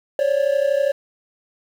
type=tone pair together; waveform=triangle; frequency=544.7 / 577 Hz; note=C#5 / D5; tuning=-30 / -31 cents; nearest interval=minor second; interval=99 cents; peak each=-17 dBFS; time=0.19-0.92 s; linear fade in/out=2 ms; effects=7-bit